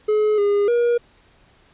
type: tone with pitch steps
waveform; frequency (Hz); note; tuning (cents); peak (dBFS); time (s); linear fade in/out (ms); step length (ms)
triangle; 425.6 / 407.5 / 476.5; G#4 / G#4 / A#4; +42 / -33 / +38; -13; 0.08-0.98; 10; 300
effects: pink hiss -55 dBFS RMS until 1.73 s + resampled to 8000 Hz